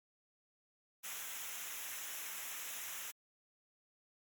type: noise with comb filter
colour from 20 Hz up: white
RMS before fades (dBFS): -44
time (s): 1.03-3.12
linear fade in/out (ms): 20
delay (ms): 0.22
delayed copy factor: -0.75
effects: MP3 96 kbps